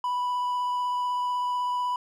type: tone with vibrato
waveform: triangle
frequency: 987.8 Hz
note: B5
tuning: in tune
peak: -23 dBFS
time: 0.04-1.96 s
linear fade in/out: 2 ms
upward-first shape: triangle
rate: 16 Hz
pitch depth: 11 cents each way
effects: none